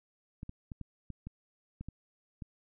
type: clicks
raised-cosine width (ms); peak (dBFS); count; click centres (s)
5; -29; 9; 0.431 / 0.494 / 0.718 / 0.813 / 1.103 / 1.27 / 1.81 / 1.886 / 2.422
effects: none